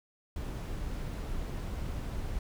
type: noise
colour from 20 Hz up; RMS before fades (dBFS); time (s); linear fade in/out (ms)
brown; -36; 0.36-2.39; 2
effects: none